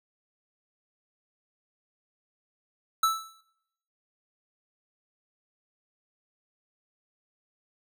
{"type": "tone with exponential decay", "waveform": "square", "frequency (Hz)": 1315, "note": "E6", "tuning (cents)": -5, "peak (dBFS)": -19, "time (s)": [3.03, 3.41], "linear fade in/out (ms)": 5, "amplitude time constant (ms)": 81, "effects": ["noise-tail reverb RT60 0.8 s tail -21 dB re dry"]}